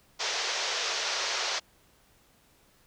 white band-pass noise, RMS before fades -31 dBFS, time 0.19-1.6 s, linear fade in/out 20 ms, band 390 to 6200 Hz, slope 48 dB/octave, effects pink hiss -63 dBFS RMS until 2.86 s

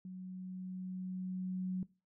sine tone with level ramp, 185 Hz, F#3, in tune, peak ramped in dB -43 to -33 dBFS, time 0.05-1.83 s, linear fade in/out 2 ms, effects noise-tail reverb RT60 0.3 s tail -21 dB re dry

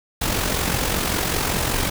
pink noise with amplitude modulation, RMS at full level -20 dBFS, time 0.21-1.9 s, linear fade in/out 10 ms, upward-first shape sine, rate 45.2 Hz, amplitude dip 50%, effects none

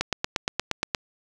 click train, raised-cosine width 0.2 ms, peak -6 dBFS, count 9, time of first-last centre 0.01-0.948 s, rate 8.53 Hz, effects none

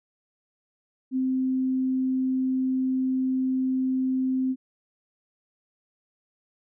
sine tone, 260 Hz, C4, 11 cents flat, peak -22 dBFS, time 1.11-4.56 s, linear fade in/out 50 ms, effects none

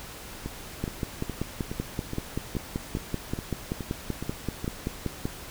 two click trains, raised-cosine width 3 ms, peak -15 / -19 dBFS, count 24 / 11, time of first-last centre 0.84-5.255 / 0.46-4.644 s, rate 5.21 / 2.39 Hz, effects pink hiss -42 dBFS RMS until 5.5 s

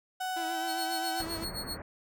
35% pulse tone with pitch glide, 745 to 758 Hz, F#5 to F#5, +12 to +42 cents, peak -30 dBFS, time 0.2-1.22 s, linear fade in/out 10 ms, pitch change +30 cents, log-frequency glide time 0.5-0.55 s
sawtooth tone with vibrato, 329.6 Hz, E4, in tune, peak -34 dBFS, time 0.36-1.45 s, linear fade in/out 10 ms, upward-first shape triangle, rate 7.6 Hz, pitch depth 51 cents each way
sawtooth tone with tremolo, 4333 Hz, C#8, 40 cents flat, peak -31 dBFS, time 0.66-1.78 s, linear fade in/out 50 ms, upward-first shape sine, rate 7.8 Hz, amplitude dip 90%
pink low-pass noise, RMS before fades -41 dBFS, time 1.2-1.82 s, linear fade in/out 2 ms, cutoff 2000 Hz, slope 48 dB/octave
effects none

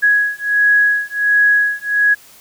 sine beating tone pair, 1667 / 1668.4 Hz, G#6 / G#6, +6 / +7 cents, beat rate 1.4 Hz, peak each -14 dBFS, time 0.02-2.15 s, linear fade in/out 20 ms, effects white hiss -44 dBFS RMS until 2.4 s

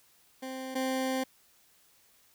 20% pulse tone pair in turn, 261.6 / 261.6 Hz, C4 / C4, 0 / 0 cents, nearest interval unison, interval 0 cents, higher neither, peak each -32 / -24 dBFS, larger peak second, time 0.42-0.75 / 0.75-1.24 s, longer second, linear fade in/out 10 ms, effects white hiss -64 dBFS RMS until 2.34 s

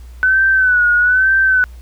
sine tone with vibrato, 1501 Hz, F#6, 24 cents sharp, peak -9 dBFS, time 0.23-1.64 s, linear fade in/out 0 ms, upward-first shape sine, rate 1.1 Hz, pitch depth 69 cents each way, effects added 60 Hz sine -32 dBFS peak until 1.81 s + pink hiss -50 dBFS RMS until 1.81 s

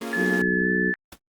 sawtooth chord, Bb minor seventh, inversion none, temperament equal with one note detuned, 230.3 / 277.2 / 349.2 / 415.3 Hz, Bb3 / Db4 / F4 / Ab4, -21 / 0 / 0 / 0 cents, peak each -28 / -32 / -33 / -32 dBFS, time 0.01-0.42 s, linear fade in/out 5 ms
sine tone with pitch glide, 1723 to 1746 Hz, A6 to A6, -37 to -14 cents, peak -23 dBFS, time 0.13-0.94 s, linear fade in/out 0 ms, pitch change +23 cents, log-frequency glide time 0.6-0.68 s
harmonic tone, 61.74 Hz, B1, in tune, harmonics 3 / 4 / 5 / 6 / 7, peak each -26 / -29 / -30 / -28 / -30 dBFS, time 0.15-0.94 s, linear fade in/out 50 ms
pink noise with exponential decay, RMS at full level -34 dBFS, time 1.12-1.19 s, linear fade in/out 5 ms, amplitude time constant 15 ms
effects Opus 24 kbps

